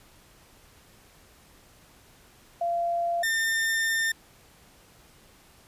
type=tone pair in turn; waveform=sine / 40% pulse; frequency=687 / 1804.6 Hz; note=F5 / A6; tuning=-29 / +43 cents; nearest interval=octave + perfect fourth; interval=1672 cents; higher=second; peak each=-24 / -23 dBFS; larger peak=second; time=2.61-3.23 / 3.23-4.12 s; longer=second; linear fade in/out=5 ms; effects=pink hiss -56 dBFS RMS until 5.67 s + resampled to 32000 Hz